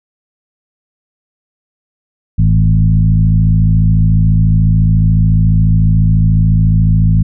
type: tone with frequency modulation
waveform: sine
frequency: 104.4 Hz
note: G#2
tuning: 10 cents sharp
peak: -6 dBFS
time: 2.38-7.23 s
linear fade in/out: 10 ms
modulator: 54.1 Hz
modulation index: 1.3
effects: none